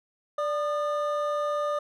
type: tone pair together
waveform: triangle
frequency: 587.3 / 1218.1 Hz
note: D5 / D#6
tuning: 0 / -37 cents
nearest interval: octave + minor second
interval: 1263 cents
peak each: -25 / -28 dBFS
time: 0.38-1.79 s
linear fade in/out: 5 ms
effects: none